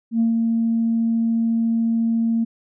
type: tone with ADSR envelope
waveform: sine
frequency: 228.5 Hz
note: A#3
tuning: 34 cents flat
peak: -13 dBFS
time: 0.11-2.45 s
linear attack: 90 ms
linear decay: 130 ms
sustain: -3 dB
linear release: 17 ms
effects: tanh soft clip ceiling -11 dBFS